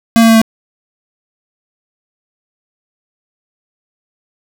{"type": "tone with pitch steps", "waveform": "square", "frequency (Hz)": [228.9, 226.9, 225, 223], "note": ["A#3", "A#3", "A3", "A3"], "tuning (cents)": [-31, -47, 39, 23], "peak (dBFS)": -5, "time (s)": [0.16, 0.416], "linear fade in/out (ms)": 0, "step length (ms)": 64, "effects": []}